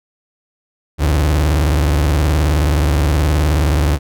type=tone with vibrato; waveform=35% pulse; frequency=74.3 Hz; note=D2; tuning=21 cents sharp; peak=-10 dBFS; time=0.98-3.99 s; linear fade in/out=50 ms; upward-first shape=sine; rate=19 Hz; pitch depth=200 cents each way; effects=none